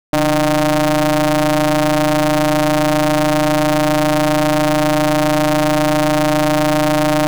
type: ring-modulated tone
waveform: sawtooth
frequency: 155.56 Hz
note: D#3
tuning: in tune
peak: -5 dBFS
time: 0.13-7.27 s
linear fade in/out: 0 ms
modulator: 453 Hz
effects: none